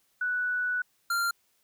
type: tone pair in turn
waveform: sine / square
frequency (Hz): 1480 / 1388.7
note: F#6 / F6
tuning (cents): 0 / -10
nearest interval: minor second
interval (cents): 110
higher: first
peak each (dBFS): -26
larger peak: neither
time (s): 0.21-0.82 / 1.1-1.31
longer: first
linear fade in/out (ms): 5
effects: white hiss -70 dBFS RMS until 1.63 s